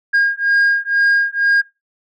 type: beating tone pair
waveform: sine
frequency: 1622 / 1624.1 Hz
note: G#6 / G#6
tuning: -41 / -39 cents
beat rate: 2.1 Hz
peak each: -13 dBFS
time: 0.13-1.62 s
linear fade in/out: 20 ms
effects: noise-tail reverb RT60 0.2 s tail -18 dB re dry + tanh soft clip ceiling -9 dBFS